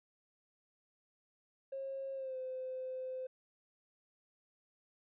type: tone with pitch glide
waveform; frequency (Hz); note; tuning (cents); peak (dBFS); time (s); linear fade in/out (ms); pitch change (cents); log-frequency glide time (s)
triangle; 540 to 515.9; C#5 to C5; -45 to -24; -35; 1.72-3.27; 10; -79; 2.14-2.37
effects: tanh soft clip ceiling -37 dBFS + resampled to 8000 Hz